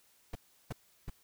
brown noise bursts, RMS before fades -37 dBFS, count 3, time 0.33-1.099 s, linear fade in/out 5 ms, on 23 ms, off 350 ms, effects white hiss -67 dBFS RMS until 1.23 s

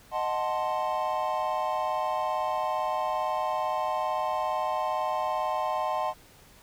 triangle chord, D# diminished seventh, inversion none, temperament equal, 622.3 / 740 / 880 / 1046.5 Hz, D#5 / F#5 / A5 / C6, 0 / 0 / 0 / 0 cents, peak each -30 dBFS, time 0.11-6.14 s, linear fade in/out 50 ms, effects pink hiss -55 dBFS RMS until 6.62 s

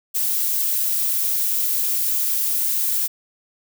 violet noise, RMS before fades -21 dBFS, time 0.14-3.08 s, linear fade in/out 20 ms, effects none

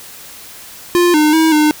square tone with pitch steps, 350.5 / 303.8 / 320.4 / 303.2 Hz, F4 / D#4 / E4 / D#4, +6 / -41 / -49 / -45 cents, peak -9 dBFS, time 0.95-1.71 s, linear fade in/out 0 ms, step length 190 ms, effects white hiss -35 dBFS RMS until 1.8 s

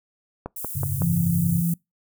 click train, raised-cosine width 1 ms, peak -16 dBFS, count 4, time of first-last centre 0.46-1.02 s, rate 5.36 Hz
white high-pass noise, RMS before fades -33 dBFS, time 0.56-1.74 s, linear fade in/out 5 ms, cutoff 9300 Hz, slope 24 dB/octave
sine chord, F# suspended second, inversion none, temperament equal, 92.5 / 103.83 / 138.59 Hz, F#2 / G#2 / C#3, 0 / 0 / 0 cents, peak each -30 / -30 / -26 dBFS, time 0.75-1.62 s, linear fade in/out 10 ms
sine tone, 169.6 Hz, E3, 50 cents sharp, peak -20 dBFS, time 1.01-1.74 s, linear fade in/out 5 ms
effects noise-tail reverb RT60 0.2 s tail -26 dB re dry

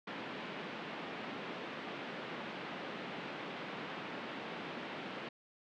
pink band-pass noise, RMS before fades -44 dBFS, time 0.07-5.29 s, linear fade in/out 5 ms, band 180 to 3300 Hz, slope 24 dB/octave, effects none

